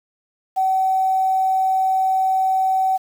sine tone with quantisation, 760 Hz, F#5, 46 cents sharp, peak -15 dBFS, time 0.56-2.98 s, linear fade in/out 20 ms, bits 7, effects none

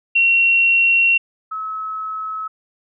sine tone pair in turn, 2734 / 1290.3 Hz, F7 / E6, -37 / -37 cents, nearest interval octave + minor second, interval 1300 cents, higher first, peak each -11 / -23 dBFS, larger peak first, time 0.15-1.18 / 1.51-2.48 s, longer first, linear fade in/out 10 ms, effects none

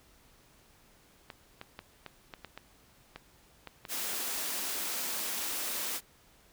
clicks, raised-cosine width 0.3 ms, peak -26 dBFS, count 11, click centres 1.302 / 1.614 / 1.791 / 2.063 / 2.338 / 2.447 / 2.576 / 3.16 / 3.673 / 3.852 / 4.132 s
white high-pass noise, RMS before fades -35 dBFS, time 3.88-6.01 s, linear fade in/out 50 ms, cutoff 190 Hz, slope 48 dB/octave
effects pink hiss -62 dBFS RMS until 6.52 s

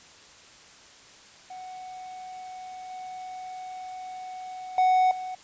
triangle tone with level steps, 742 Hz, F#5, 5 cents sharp, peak -36 / -34 / -16 / -30 dBFS, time 1.5-5.35 s, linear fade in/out 5 ms, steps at 2.9 / 4.78 / 5.11 s, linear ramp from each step 2 ms, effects white hiss -51 dBFS RMS until 5.43 s + resampled to 16000 Hz

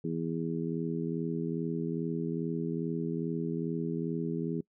harmonic tone, 82.41 Hz, E2, in tune, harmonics 2 / 3 / 4 / 5, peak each -34 / -36 / -37 / -38 dBFS, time 0.04-4.61 s, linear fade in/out 5 ms, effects noise-tail reverb RT60 0.1 s tail -23 dB re dry

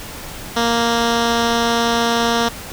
10% pulse tone with low-pass filter, 233.1 Hz, A#3, in tune, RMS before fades -17 dBFS, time 0.56-2.49 s, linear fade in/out 10 ms, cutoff 5100 Hz, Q 1.9, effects pink hiss -32 dBFS RMS until 2.72 s

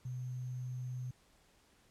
sine tone with sample-and-hold, 125.7 Hz, B2, 31 cents sharp, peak -38 dBFS, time 0.05-1.11 s, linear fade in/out 5 ms, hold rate 6300 Hz, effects pink hiss -68 dBFS RMS until 1.9 s + low-pass 11000 Hz 12 dB/octave

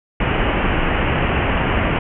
pink low-pass noise, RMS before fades -18 dBFS, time 0.2-1.99 s, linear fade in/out 5 ms, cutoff 3000 Hz, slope 96 dB/octave, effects none

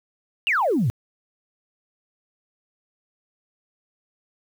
sine exponential sweep, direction down, 2930 to 99.9 Hz, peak -17 dBFS, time 0.47-0.9 s, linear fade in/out 0 ms, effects tanh soft clip ceiling -13 dBFS + 8-bit

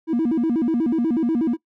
triangle tone with vibrato, 277.2 Hz, C#4, in tune, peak -14 dBFS, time 0.07-1.57 s, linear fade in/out 50 ms, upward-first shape square, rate 8.2 Hz, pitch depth 270 cents each way, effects noise-tail reverb RT60 0.1 s tail -22 dB re dry + tanh soft clip ceiling -14 dBFS

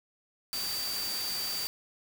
sine tone in noise, 4638 Hz, D8, 22 cents flat, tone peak -33 dBFS, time 0.53-1.67 s, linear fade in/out 0 ms, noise white, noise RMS -37 dBFS, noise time 0.53-1.67 s, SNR +1 dB, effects none

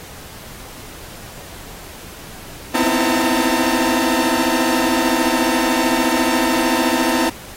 sawtooth tone cluster, 249 / 262.8 / 320.1 / 335.1 / 906 Hz, B3 / C4 / D#4 / E4 / A#5, +14 / +8 / +49 / +29 / -50 cents, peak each -18 dBFS, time 2.74-7.3 s, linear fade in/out 10 ms, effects pink hiss -37 dBFS RMS until 7.56 s + AAC 48 kbps

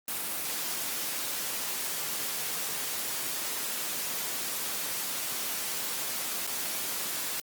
white noise with dropouts, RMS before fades -33 dBFS, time 0.08-7.4 s, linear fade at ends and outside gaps 1 ms, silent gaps 6.467-6.474 s, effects high-pass 150 Hz 12 dB/octave + Opus 32 kbps

